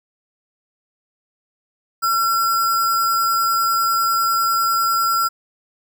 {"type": "tone with sample-and-hold", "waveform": "sine", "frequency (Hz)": 1355, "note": "E6", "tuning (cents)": 47, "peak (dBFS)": -15, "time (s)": [2.02, 5.29], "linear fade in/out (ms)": 20, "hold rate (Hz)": 6300, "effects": []}